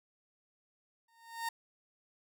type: tone with exponential growth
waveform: 30% pulse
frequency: 920 Hz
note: A#5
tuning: 23 cents flat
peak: -29 dBFS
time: 1.08-1.49 s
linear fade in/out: 5 ms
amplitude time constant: 88 ms
effects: none